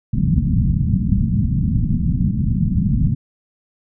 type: low-pass noise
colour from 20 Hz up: white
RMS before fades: -17 dBFS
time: 0.13-3.15 s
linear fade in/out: 10 ms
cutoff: 220 Hz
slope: 48 dB/octave
effects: none